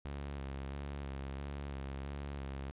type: tone with vibrato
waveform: sawtooth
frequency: 69.3 Hz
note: C#2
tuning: in tune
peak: -36 dBFS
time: 0.05-2.71 s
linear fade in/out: 0 ms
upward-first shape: square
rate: 1.5 Hz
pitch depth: 32 cents each way
effects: resampled to 8000 Hz + 13-bit